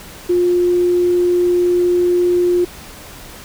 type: tone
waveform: sine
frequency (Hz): 354.2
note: F4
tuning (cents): +24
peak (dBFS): -11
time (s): 0.29-2.65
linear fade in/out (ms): 10
effects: pink hiss -36 dBFS RMS until 3.44 s